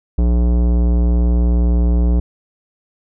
sine tone with tanh clipping, 59.4 Hz, A#1, 33 cents sharp, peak -13 dBFS, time 0.18-2.2 s, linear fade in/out 5 ms, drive 17 dB, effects none

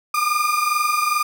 35% pulse tone pair together, 1200 / 1222.4 Hz, D6 / D#6, +37 / -31 cents, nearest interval unison, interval 32 cents, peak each -19 dBFS, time 0.14-1.23 s, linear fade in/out 5 ms, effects none

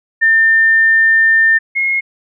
sine tone pair in turn, 1800 / 2157 Hz, A6 / C#7, +39 / -48 cents, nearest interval minor third, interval 313 cents, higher second, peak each -7 / -12 dBFS, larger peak first, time 0.21-1.59 / 1.75-2.01 s, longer first, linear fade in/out 20 ms, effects none

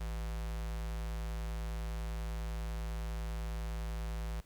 square tone with notch filter, 55 Hz, A1, in tune, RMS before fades -38 dBFS, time 0-4.41 s, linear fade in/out 10 ms, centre 300 Hz, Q 1.5, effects pink hiss -66 dBFS RMS until 4.45 s

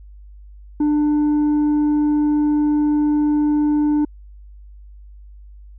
sine tone with tanh clipping, 297.6 Hz, D4, 23 cents sharp, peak -15 dBFS, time 0.8-4.05 s, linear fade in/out 5 ms, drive 4 dB, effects added 50 Hz sine -38 dBFS peak until 5.78 s

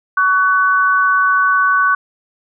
sine tone pair together, 1129 / 1497 Hz, C#6 / F#6, +31 / +20 cents, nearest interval perfect fourth, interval 489 cents, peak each -13 dBFS, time 0.17-1.95 s, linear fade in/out 5 ms, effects none

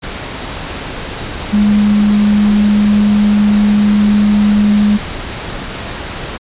sine tone in noise, 207.7 Hz, G#3, in tune, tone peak -7 dBFS, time 1.52-4.98 s, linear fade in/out 20 ms, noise pink, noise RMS -23 dBFS, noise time 0.02-6.38 s, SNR +13 dB, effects resampled to 8000 Hz

